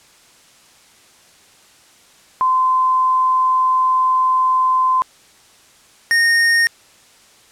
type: tone pair in turn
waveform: sine / square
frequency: 1031 / 1847.1 Hz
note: C6 / A#6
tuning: -26 / -16 cents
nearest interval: minor seventh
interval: 1010 cents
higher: second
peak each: -12 dBFS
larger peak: neither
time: 2.41-5.02 / 6.11-6.67 s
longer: first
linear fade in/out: 0 ms
effects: white hiss -49 dBFS RMS until 7.51 s + low-pass 9000 Hz 12 dB/octave